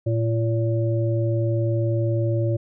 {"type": "harmonic tone", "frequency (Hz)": 114, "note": "A#2", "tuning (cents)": -38, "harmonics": [1, 3, 5], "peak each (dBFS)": [-20, -27, -28], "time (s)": [0.06, 2.57], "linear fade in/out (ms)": 10, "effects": []}